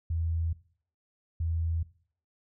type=tone pair in turn; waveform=sine; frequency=82.41 / 82.41 Hz; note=E2 / E2; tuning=0 / 0 cents; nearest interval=unison; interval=0 cents; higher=neither; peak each=-27 dBFS; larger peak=neither; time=0.1-0.53 / 1.4-1.83 s; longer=neither; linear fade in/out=5 ms; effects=noise-tail reverb RT60 0.5 s tail -18 dB re dry